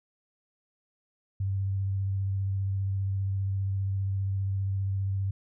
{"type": "tone with vibrato", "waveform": "sine", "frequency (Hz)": 97.3, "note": "G2", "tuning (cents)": -12, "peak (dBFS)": -26, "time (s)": [1.4, 5.31], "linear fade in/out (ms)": 5, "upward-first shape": "triangle", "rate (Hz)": 15, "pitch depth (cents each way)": 20, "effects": []}